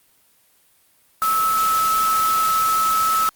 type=tone in noise; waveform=sine; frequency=1300 Hz; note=E6; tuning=24 cents flat; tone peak=-16 dBFS; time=1.22-3.29 s; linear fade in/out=0 ms; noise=white; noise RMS=-27 dBFS; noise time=1.22-3.29 s; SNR=+8 dB; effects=white hiss -58 dBFS RMS until 3.35 s + Opus 32 kbps